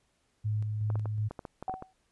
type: tone with tremolo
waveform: sine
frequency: 106.6 Hz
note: G#2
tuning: 46 cents sharp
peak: -27 dBFS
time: 0.44-1.29 s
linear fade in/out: 20 ms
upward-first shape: square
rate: 2.7 Hz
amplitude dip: 30%
type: clicks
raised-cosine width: 1 ms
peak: -25 dBFS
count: 10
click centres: 0.902 / 0.956 / 1.057 / 1.31 / 1.392 / 1.452 / 1.626 / 1.696 / 1.74 / 1.824 s
type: tone with exponential decay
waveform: sine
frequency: 755 Hz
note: F#5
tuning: 35 cents sharp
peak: -28 dBFS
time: 1.68-1.93 s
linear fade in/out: 1 ms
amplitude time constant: 54 ms
effects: pink hiss -73 dBFS RMS until 2.11 s + resampled to 24000 Hz